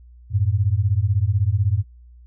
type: beating tone pair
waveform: sine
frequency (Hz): 92.5 / 108.5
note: F#2 / A2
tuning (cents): 0 / -24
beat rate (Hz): 16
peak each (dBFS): -19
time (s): 0.3-1.84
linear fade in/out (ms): 50
effects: added 60 Hz sine -43 dBFS peak until 2.26 s